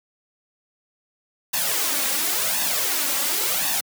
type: noise with flanger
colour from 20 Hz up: white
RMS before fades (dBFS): -23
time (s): 1.53-3.81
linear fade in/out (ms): 10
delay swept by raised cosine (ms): 1.1 to 3.7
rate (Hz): 0.93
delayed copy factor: +0.75
effects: high-pass 200 Hz 12 dB/octave